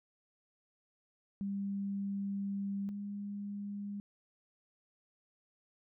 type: tone pair in turn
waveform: sine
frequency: 198.6 / 202.7 Hz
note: G3 / G#3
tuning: +23 / -42 cents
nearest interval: unison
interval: 35 cents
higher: second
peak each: -34 / -38 dBFS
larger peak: first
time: 1.41-2.89 / 2.89-4 s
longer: first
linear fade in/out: 0 ms
effects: none